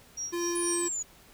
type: tone with tremolo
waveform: sine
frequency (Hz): 5670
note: F8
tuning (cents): +25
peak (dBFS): -31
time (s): 0.17-0.88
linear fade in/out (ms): 5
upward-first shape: sine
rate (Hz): 4.2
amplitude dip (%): 100
type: tone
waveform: square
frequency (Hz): 345.6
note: F4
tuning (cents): -18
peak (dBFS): -30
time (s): 0.32-0.89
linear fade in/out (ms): 20
type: exponential sweep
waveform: sine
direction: down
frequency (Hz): 9956 to 6760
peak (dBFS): -30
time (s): 0.55-1.03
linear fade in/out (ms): 10
effects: pink hiss -56 dBFS RMS until 1.33 s